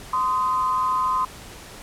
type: tone pair together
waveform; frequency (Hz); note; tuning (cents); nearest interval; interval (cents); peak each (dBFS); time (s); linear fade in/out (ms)
sine; 1031.5 / 1244.5; C6 / D#6; -25 / 0; minor third; 325; -20 / -26; 0.13-1.25; 5
effects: pink hiss -41 dBFS RMS until 1.82 s + low-pass 12000 Hz 12 dB/octave